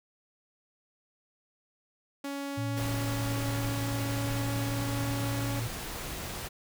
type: tone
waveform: sawtooth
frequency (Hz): 280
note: C#4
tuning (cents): +18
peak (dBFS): -30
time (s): 2.24-5.6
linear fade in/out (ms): 5
type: tone with pitch glide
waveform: sine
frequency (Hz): 113.8 to 115.26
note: A#2 to A#2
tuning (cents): -41 to -19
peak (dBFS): -31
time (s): 2.57-5.68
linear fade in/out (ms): 10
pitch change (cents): +22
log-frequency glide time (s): 3.98-4.97
type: noise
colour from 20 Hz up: pink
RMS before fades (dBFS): -38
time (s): 2.76-6.49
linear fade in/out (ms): 20
effects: none